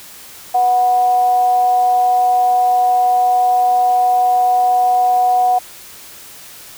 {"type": "tone with frequency modulation", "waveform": "sine", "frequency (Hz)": 737, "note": "F#5", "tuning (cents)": -7, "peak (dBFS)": -10, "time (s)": [0.54, 5.59], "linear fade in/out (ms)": 10, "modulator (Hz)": 248, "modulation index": 0.21, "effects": ["white hiss -37 dBFS RMS until 6.77 s"]}